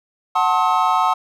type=chord; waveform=triangle; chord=F# diminished seventh; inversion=none; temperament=just; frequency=740 / 888 / 1065.6 / 1278.7 Hz; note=F#5 / A5 / C6 / Eb6; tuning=0 / +16 / +31 / +47 cents; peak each=-18 dBFS; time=0.35-1.14 s; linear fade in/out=10 ms; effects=none